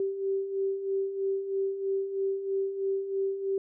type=beating tone pair; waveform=sine; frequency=387.2 / 390.3 Hz; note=G4 / G4; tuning=-21 / -8 cents; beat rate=3.1 Hz; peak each=-35 / -28 dBFS; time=0-3.58 s; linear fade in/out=2 ms; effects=none